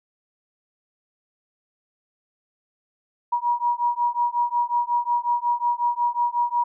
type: beating tone pair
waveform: sine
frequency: 956 / 961.5 Hz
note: A#5 / B5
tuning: +43 / -47 cents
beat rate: 5.5 Hz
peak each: -23 dBFS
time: 3.32-6.64 s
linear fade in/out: 10 ms
effects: none